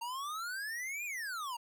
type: exponential two-way sweep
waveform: square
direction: up then down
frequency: 916 to 2489 to 916 Hz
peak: -38 dBFS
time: 0.01-1.57 s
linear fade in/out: 10 ms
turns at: 1.05 s
effects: none